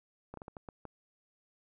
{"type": "slowing click train", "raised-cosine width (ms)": 1, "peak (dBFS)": -30, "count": 7, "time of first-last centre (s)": [0.34, 0.853], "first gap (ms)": 33, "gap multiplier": 1.38, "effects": []}